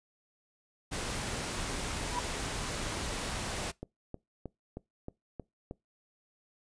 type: noise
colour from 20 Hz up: pink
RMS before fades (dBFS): -36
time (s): 0.91-3.72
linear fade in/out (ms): 20
type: tone with exponential growth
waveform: sine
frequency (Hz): 976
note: B5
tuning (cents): -21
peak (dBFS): -28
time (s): 2.06-2.19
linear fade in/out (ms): 2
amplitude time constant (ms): 28
type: click train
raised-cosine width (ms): 2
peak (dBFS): -26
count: 7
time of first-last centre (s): 3.83-5.711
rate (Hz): 3.19
effects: noise-tail reverb RT60 0.2 s tail -23 dB re dry + resampled to 22050 Hz